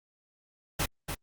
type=noise with echo; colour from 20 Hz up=pink; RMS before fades=-29 dBFS; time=0.79-0.86 s; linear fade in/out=10 ms; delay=290 ms; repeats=1; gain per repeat=-5 dB; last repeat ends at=1.15 s; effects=Opus 48 kbps